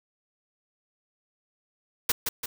white noise with echo, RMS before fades -23 dBFS, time 2.09-2.12 s, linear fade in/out 5 ms, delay 170 ms, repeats 2, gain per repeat -5 dB, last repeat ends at 2.46 s, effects none

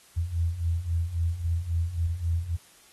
sine beating tone pair, 81.8 / 85.5 Hz, E2 / F2, -13 / -36 cents, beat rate 3.7 Hz, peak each -30 / -26 dBFS, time 0.16-2.57 s, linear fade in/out 20 ms, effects white hiss -56 dBFS RMS until 2.92 s + AAC 32 kbps

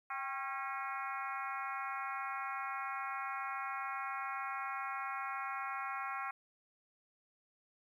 harmonic tone with a mistuned harmonic, 272.7 Hz, C#4, 28 cents flat, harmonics 3 / 4 / 5 / 6 / 7 / 8 / 9, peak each -44 / -42 / -43 / -49 / -49 / -48 / -51 dBFS, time 0.1-6.31 s, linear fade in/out 5 ms, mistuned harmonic 3, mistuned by -64 cents, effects 12-bit

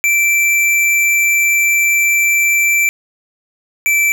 square tone pair in turn, 2339 / 2329 Hz, D7 / D7, -8 / -15 cents, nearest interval unison, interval 7 cents, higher first, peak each -11 dBFS, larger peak neither, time 0.04-2.89 / 3.86-4.12 s, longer first, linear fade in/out 0 ms, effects none

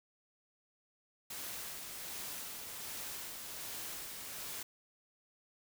white noise with tremolo, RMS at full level -43 dBFS, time 1.3-4.63 s, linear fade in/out 5 ms, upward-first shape sine, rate 1.3 Hz, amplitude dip 30%, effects none

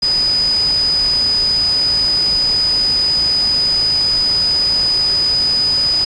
sine tone in noise, 4978 Hz, D#8, in tune, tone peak -12 dBFS, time 0.02-6.05 s, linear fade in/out 10 ms, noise pink, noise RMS -28 dBFS, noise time 0.02-6.05 s, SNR +13 dB, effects resampled to 22050 Hz

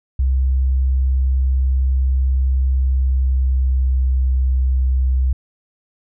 sine tone with pitch glide, 65.41 to 64.55 Hz, C2 to C2, 0 to -23 cents, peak -13 dBFS, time 0.19-5.33 s, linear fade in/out 5 ms, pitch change -23 cents, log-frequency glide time 2.72-4.13 s, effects none

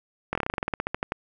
slowing click train, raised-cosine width 0.5 ms, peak -11 dBFS, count 17, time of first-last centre 0.33-1.121 s, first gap 22 ms, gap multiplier 1.1, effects none

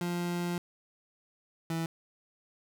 30% pulse tone pair in turn, 174.61 / 164.26 Hz, F3 / E3, 0 / -6 cents, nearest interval minor second, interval 106 cents, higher first, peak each -28 dBFS, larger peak neither, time 0.01-0.58 / 1.7-1.86 s, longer first, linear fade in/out 2 ms, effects none

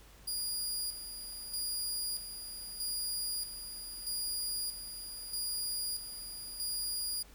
20% pulse tone with tremolo, 4856 Hz, D#8, 43 cents flat, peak -28 dBFS, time 0.27-7.23 s, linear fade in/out 10 ms, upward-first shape square, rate 0.79 Hz, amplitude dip 60%, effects added 50 Hz sine -57 dBFS peak until 7.34 s + pink hiss -59 dBFS RMS until 7.34 s

